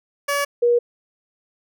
15% pulse / sine tone pair in turn, 569 / 478.5 Hz, C#5 / A#4, +45 / +45 cents, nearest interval minor third, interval 300 cents, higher first, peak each -13 dBFS, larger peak neither, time 0.28-0.45 / 0.62-0.79 s, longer neither, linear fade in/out 10 ms, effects none

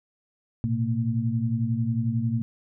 sine tone cluster, 112.3 / 123.4 / 228.8 Hz, A2 / B2 / A#3, +36 / -1 / -32 cents, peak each -27 dBFS, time 0.64-2.42 s, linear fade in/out 0 ms, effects none

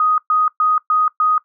sine tone bursts, 1248 Hz, D#6, 5 cents sharp, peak -12 dBFS, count 5, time 0-1.38 s, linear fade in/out 2 ms, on 180 ms, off 120 ms, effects noise-tail reverb RT60 0.1 s tail -19 dB re dry

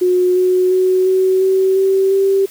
sine tone with pitch steps, 362.6 / 367 / 371.5 / 376 / 380.6 / 385.3 / 390 Hz, F#4 / F#4 / F#4 / F#4 / F#4 / G4 / G4, -35 / -14 / +7 / +28 / +49 / -30 / -9 cents, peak -10 dBFS, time 0.01-2.46 s, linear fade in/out 10 ms, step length 350 ms, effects white hiss -40 dBFS RMS until 2.5 s

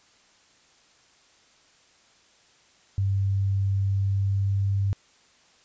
sine tone with pitch glide, 98 to 98.8 Hz, G2 to G2, 0 to +14 cents, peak -21 dBFS, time 2.98-4.93 s, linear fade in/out 0 ms, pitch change +14 cents, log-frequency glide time 3.88-4.72 s, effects white hiss -59 dBFS RMS until 5.64 s + resampled to 16000 Hz

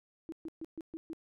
sine tone bursts, 323.8 Hz, E4, 31 cents flat, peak -38 dBFS, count 6, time 0.29-1.132 s, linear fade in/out 0 ms, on 32 ms, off 130 ms, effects none

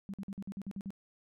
sine tone bursts, 196 Hz, G3, in tune, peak -37 dBFS, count 9, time 0.09-0.905 s, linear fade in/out 0 ms, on 47 ms, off 49 ms, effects none

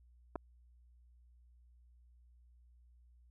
clicks, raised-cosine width 1 ms, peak -26 dBFS, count 2, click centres 0.356 / 0.359 s, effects added 60 Hz sine -61 dBFS peak until 3.3 s

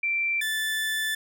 sine / 30% pulse tone pair in turn, 2349 / 1753.2 Hz, D7 / A6, 0 / -7 cents, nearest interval perfect fourth, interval 507 cents, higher first, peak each -23 dBFS, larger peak neither, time 0.03-0.41 / 0.41-1.15 s, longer second, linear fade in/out 5 ms, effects none

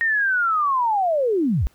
sine linear sweep, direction down, 1864.7 to 41.2 Hz, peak -17 dBFS, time 0.01-1.67 s, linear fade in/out 0 ms, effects pink hiss -59 dBFS RMS until 1.74 s

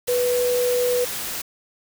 sine tone in noise, 492.5 Hz, B4, 5 cents flat, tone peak -18 dBFS, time 0.08-1.05 s, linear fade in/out 10 ms, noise white, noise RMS -29 dBFS, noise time 0.07-1.42 s, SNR +8 dB, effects none

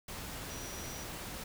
sine tone in noise, 5830 Hz, F#8, 26 cents flat, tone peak -48 dBFS, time 0.5-1.04 s, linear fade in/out 5 ms, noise pink, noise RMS -43 dBFS, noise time 0.08-1.44 s, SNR -8 dB, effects none

